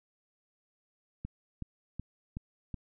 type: click train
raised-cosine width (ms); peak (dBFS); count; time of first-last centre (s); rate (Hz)
5; -25; 5; 1.25-2.743; 2.68
effects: none